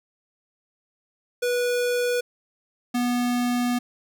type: tone pair in turn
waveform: square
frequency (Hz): 488.5 / 244.2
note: B4 / B3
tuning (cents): -19 / -19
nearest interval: octave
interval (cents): 1200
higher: first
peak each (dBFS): -22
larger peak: neither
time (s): 1.42-2.21 / 2.94-3.79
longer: second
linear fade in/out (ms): 10
effects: none